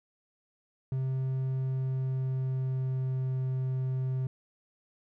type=tone with pitch glide; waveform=triangle; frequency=131.6 to 130.16 Hz; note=C3 to C3; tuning=+10 to -9 cents; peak=-26 dBFS; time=0.92-4.27 s; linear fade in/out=2 ms; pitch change=-19 cents; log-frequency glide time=1.57-3.46 s; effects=none